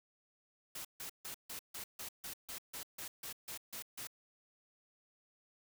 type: noise bursts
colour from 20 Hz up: white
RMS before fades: -45 dBFS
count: 14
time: 0.75-4.072 s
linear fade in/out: 5 ms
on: 98 ms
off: 150 ms
effects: none